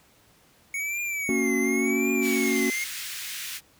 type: tone with vibrato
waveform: square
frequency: 2217 Hz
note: C#7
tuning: in tune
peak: -28 dBFS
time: 0.74-2.84 s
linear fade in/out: 2 ms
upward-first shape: triangle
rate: 0.91 Hz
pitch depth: 150 cents each way
type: chord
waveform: triangle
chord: F# major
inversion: first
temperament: equal with one note detuned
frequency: 230 / 277.2 / 370 Hz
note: A#3 / C#4 / F#4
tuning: -23 / 0 / 0 cents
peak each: -25 dBFS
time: 1.29-2.7 s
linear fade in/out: 0 ms
type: high-pass noise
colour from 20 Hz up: pink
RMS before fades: -35 dBFS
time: 2.21-3.61 s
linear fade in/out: 50 ms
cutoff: 1800 Hz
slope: 24 dB/octave
effects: pink hiss -59 dBFS RMS until 3.79 s + high-pass 60 Hz 12 dB/octave